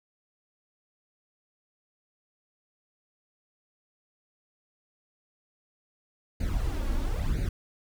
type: noise with flanger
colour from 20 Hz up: brown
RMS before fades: -28 dBFS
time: 6.4-7.49 s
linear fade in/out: 5 ms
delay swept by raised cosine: 0.45 to 3.65 ms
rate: 1 Hz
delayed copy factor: +0.8
effects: none